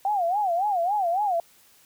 sine tone with vibrato, 754 Hz, F#5, 32 cents sharp, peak -21 dBFS, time 0.05-1.4 s, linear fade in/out 2 ms, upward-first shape sine, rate 3.6 Hz, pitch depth 200 cents each way, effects white hiss -57 dBFS RMS until 1.85 s

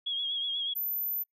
sine tone with vibrato, 3300 Hz, G#7, 12 cents flat, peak -29 dBFS, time 0.06-0.74 s, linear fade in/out 10 ms, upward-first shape sine, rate 8.2 Hz, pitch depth 41 cents each way
sine tone, 13970 Hz, A9, 14 cents flat, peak -29 dBFS, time 0.75-1.24 s, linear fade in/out 20 ms
effects noise-tail reverb RT60 0.1 s tail -23 dB re dry

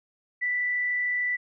sine tone with frequency modulation, 1975.5 Hz, B6, in tune, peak -24 dBFS, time 0.41-1.37 s, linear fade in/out 20 ms, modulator 33.3 Hz, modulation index 0.4, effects none

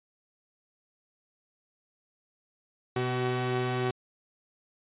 sawtooth tone pair together, 125 / 378.3 Hz, B2 / F#4, +21 / +38 cents, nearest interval octave + perfect fifth, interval 1917 cents, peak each -26 dBFS, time 2.96-3.91 s, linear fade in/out 5 ms, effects resampled to 8000 Hz

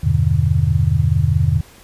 sine chord, E minor seventh, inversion none, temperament just, 82.41 / 98.89 / 123.61 / 148.33 Hz, E2 / G2 / B2 / D3, 0 / +16 / +2 / +18 cents, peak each -18 dBFS, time 0.03-1.61 s, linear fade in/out 10 ms, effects pink hiss -45 dBFS RMS until 1.83 s + resampled to 32000 Hz

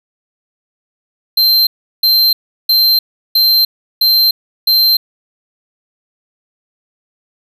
square tone bursts, 4134 Hz, C8, 22 cents flat, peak -8 dBFS, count 6, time 1.37-4.97 s, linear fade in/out 5 ms, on 300 ms, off 360 ms, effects none

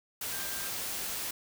sine tone in noise, 1583 Hz, G6, 17 cents sharp, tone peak -45 dBFS, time 0.32-0.69 s, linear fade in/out 5 ms, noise white, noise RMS -36 dBFS, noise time 0.21-1.31 s, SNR -12 dB, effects none

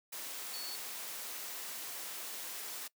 sine tone in noise, 4435 Hz, C#8, in tune, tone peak -42 dBFS, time 0.53-0.76 s, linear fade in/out 10 ms, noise white, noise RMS -43 dBFS, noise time 0.12-2.88 s, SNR -2 dB, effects noise-tail reverb RT60 0.1 s tail -21 dB re dry + high-pass 300 Hz 12 dB/octave

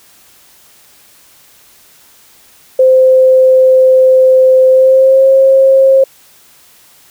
sine tone with pitch glide, 519 to 535.1 Hz, C5 to C5, -14 to +39 cents, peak -3 dBFS, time 2.79-6.04 s, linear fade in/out 5 ms, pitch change +53 cents, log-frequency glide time 4.69-5.26 s, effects white hiss -44 dBFS RMS until 7.1 s

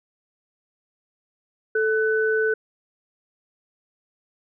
sine tone pair together, 438.7 / 1500 Hz, A4 / F#6, -5 / +23 cents, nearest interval octave + major sixth, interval 2128 cents, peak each -20 / -23 dBFS, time 1.75-2.54 s, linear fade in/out 5 ms, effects none

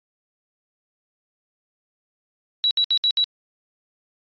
sine tone bursts, 3908 Hz, B7, 19 cents flat, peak -16 dBFS, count 5, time 2.64-3.241 s, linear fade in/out 0 ms, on 69 ms, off 64 ms, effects resampled to 11025 Hz

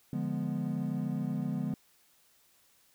triangle chord, D diminished seventh, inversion none, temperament equal, 146.83 / 174.61 / 207.7 / 246.9 Hz, D3 / F3 / Ab3 / Cb4, 0 / 0 / 0 / 0 cents, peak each -34 dBFS, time 0.13-1.74 s, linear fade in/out 2 ms, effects tanh soft clip ceiling -19 dBFS + white hiss -66 dBFS RMS until 2.94 s

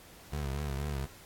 25% pulse tone with vibrato, 70.8 Hz, C#2, 37 cents sharp, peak -29 dBFS, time 0.32-1.06 s, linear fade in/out 10 ms, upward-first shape triangle, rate 4.1 Hz, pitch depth 120 cents each way, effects pink hiss -54 dBFS RMS until 1.25 s + AAC 64 kbps

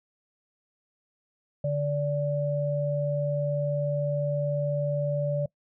sine tone pair together, 145.25 / 581 Hz, D3 / D5, -19 / -19 cents, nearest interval 2 octaves, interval 2400 cents, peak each -27 / -27 dBFS, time 1.64-5.46 s, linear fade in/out 5 ms, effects noise-tail reverb RT60 0.1 s tail -23 dB re dry

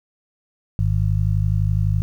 harmonic tone, 51.9 Hz, G#1, in tune, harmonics 1 / 2 / 3, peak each -22 / -18 / -24 dBFS, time 0.79-2.02 s, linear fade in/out 0 ms, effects 9-bit

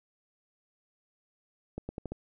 accelerating click train, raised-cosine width 2 ms, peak -23 dBFS, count 5, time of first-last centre 1.78-2.12 s, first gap 110 ms, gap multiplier 0.83, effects none

